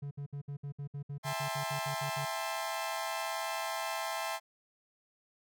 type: tone bursts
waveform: triangle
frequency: 142.4 Hz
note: C#3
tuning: 47 cents sharp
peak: -35 dBFS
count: 15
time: 0.02-2.253 s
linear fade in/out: 10 ms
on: 91 ms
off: 62 ms
type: chord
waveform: sawtooth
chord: A minor seventh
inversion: second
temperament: equal with one note detuned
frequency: 659.3 / 801.4 / 880 / 1046.5 Hz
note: E5 / G5 / A5 / C6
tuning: 0 / +38 / 0 / 0 cents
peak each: -35 / -37 / -37 / -36 dBFS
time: 1.23-4.4 s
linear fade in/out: 50 ms
effects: none